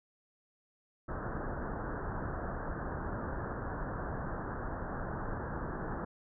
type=low-pass noise; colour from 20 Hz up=pink; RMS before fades=-38 dBFS; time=1.08-6.05 s; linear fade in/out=10 ms; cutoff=1700 Hz; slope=96 dB/octave; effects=none